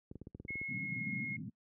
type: clicks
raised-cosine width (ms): 3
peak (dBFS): -33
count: 10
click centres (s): 0.114 / 0.156 / 0.216 / 0.271 / 0.349 / 0.4 / 0.451 / 0.506 / 0.556 / 0.615
type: tone with pitch glide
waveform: sine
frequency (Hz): 2171 to 2156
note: C#7 to C#7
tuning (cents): -37 to -49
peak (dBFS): -38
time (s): 0.48-1.37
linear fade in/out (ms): 10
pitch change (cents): -12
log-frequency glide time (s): 0.68-1.07
type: band-pass noise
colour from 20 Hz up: pink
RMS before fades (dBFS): -43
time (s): 0.68-1.5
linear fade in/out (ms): 10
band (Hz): 120 to 260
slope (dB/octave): 48
effects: noise-tail reverb RT60 0.1 s tail -24 dB re dry + high-pass 60 Hz 12 dB/octave